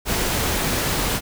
pink noise, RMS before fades -22 dBFS, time 0.05-1.21 s, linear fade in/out 50 ms, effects none

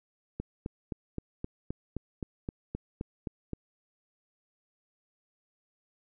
click train, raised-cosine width 3 ms, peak -21 dBFS, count 13, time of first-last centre 0.4-3.533 s, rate 3.83 Hz, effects none

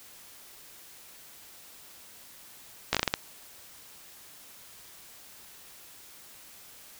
slowing click train, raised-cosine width 0.2 ms, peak -6 dBFS, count 7, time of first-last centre 2.93-3.139 s, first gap 16 ms, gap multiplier 1.31, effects white hiss -51 dBFS RMS until 6.99 s

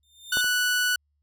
sawtooth tone with exponential growth, 3612 Hz, A7, 45 cents sharp, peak -24 dBFS, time 0.03-0.41 s, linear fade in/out 2 ms, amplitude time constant 81 ms
sawtooth tone, 1480 Hz, F#6, in tune, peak -18 dBFS, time 0.32-0.96 s, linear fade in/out 5 ms
clicks, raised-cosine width 1 ms, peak -19 / -28 dBFS, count 2, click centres 0.371 / 0.444 s
effects added 73 Hz sine -69 dBFS peak until 1.22 s

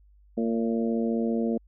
harmonic tone with a mistuned harmonic, 114.8 Hz, A#2, 26 cents flat, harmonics 2 / 3 / 4 / 5 / 6, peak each -25 / -32 / -31 / -36 / -39 dBFS, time 0.37-1.58 s, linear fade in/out 10 ms, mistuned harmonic 6, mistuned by -31 cents, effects added 50 Hz sine -54 dBFS peak until 1.67 s

